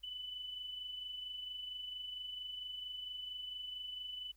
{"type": "tone with amplitude modulation", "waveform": "sine", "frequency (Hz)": 2992, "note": "F#7", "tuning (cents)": 19, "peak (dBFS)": -40, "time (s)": [0.03, 4.32], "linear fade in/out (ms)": 10, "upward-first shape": "sine", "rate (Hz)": 24.4, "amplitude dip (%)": 45, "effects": ["added 50 Hz sine -66 dBFS peak until 4.36 s", "white hiss -75 dBFS RMS until 4.36 s"]}